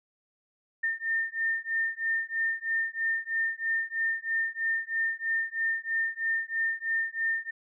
sine beating tone pair, 1810 / 1813.1 Hz, A6 / A#6, +48 / -49 cents, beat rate 3.1 Hz, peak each -30 dBFS, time 0.83-7.51 s, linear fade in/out 10 ms, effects none

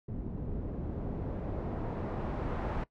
pink noise with low-pass filter sweep, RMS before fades -36 dBFS, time 0.08-2.84 s, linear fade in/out 5 ms, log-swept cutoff 270 to 1200 Hz, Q 0.76, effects noise-tail reverb RT60 0.1 s tail -19 dB re dry

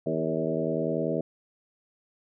harmonic tone with a mistuned harmonic, 80.3 Hz, E2, 45 cents flat, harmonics 2 / 3 / 4 / 5 / 6 / 7 / 8, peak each -33 / -33 / -33 / -33 / -33 / -33 / -33 dBFS, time 0.06-1.21 s, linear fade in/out 5 ms, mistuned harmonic 6, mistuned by -36 cents, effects none

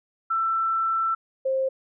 sine tone pair in turn, 1335 / 529.8 Hz, E6 / C5, +22 / +22 cents, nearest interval octave + major third, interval 1600 cents, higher first, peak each -21 dBFS, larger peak neither, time 0.3-1.15 / 1.45-1.69 s, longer first, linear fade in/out 10 ms, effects none

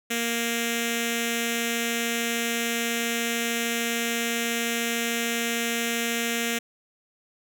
5% pulse tone with notch filter, 233.1 Hz, A#3, in tune, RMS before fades -27 dBFS, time 0.1-6.59 s, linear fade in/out 10 ms, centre 1000 Hz, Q 0.64, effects none

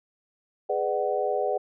sine chord, G# half-diminished seventh, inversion none, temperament just, 415.3 / 498.4 / 598 / 747.5 Hz, G#4 / B4 / D5 / F#5, 0 / +16 / +31 / +17 cents, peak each -29 dBFS, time 0.69-1.58 s, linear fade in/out 10 ms, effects none

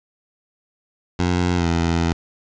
15% pulse tone with pitch glide, 88.9 to 83.96 Hz, F2 to E2, +31 to +32 cents, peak -11 dBFS, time 1.19-2.13 s, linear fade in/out 5 ms, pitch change -99 cents, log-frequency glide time 1.55-1.67 s, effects resampled to 16000 Hz + 7-bit

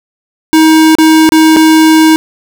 square tone with dropouts, 316.8 Hz, D#4, 31 cents sharp, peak -3 dBFS, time 0.53-2.16 s, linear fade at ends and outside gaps 0 ms, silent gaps 0.952-0.985 / 1.291-1.321 / 1.563-1.568 s, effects none

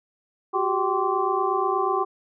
sine tone cluster, 367.5 / 395.8 / 772 / 1048 / 1153 Hz, F#4 / G4 / G5 / C6 / D6, -12 / +17 / -27 / +2 / -32 cents, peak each -27 dBFS, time 0.53-2.05 s, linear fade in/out 20 ms, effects none

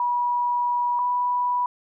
sine tone pair in turn, 970 / 982.4 Hz, B5 / B5, -31 / -9 cents, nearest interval unison, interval 22 cents, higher second, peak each -20 dBFS, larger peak neither, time 0-0.99 / 0.99-1.66 s, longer first, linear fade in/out 2 ms, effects none

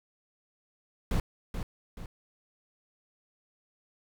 brown noise with echo, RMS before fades -27 dBFS, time 1.11-1.2 s, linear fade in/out 2 ms, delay 430 ms, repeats 2, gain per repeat -7 dB, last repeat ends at 2.06 s, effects none

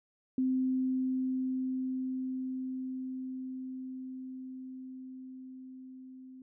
sine tone with level ramp, 259 Hz, C4, 17 cents flat, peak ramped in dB -26 to -47 dBFS, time 0.38-6.42 s, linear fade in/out 2 ms, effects none

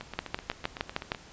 two click trains, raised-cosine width 0.3 ms, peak -12 / -21 dBFS, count 7 / 10, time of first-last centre 0.19-1.119 / 0.01-1.148 s, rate 6.46 / 7.91 Hz, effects pink hiss -51 dBFS RMS until 1.32 s + resampled to 16000 Hz

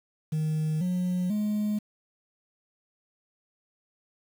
sine tone with pitch steps, 155.56 / 180.77 / 210.1 Hz, D#3 / F#3 / G#3, 0 / -40 / +20 cents, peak -22 dBFS, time 0.32-1.79 s, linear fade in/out 10 ms, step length 490 ms, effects tanh soft clip ceiling -24 dBFS + 8-bit

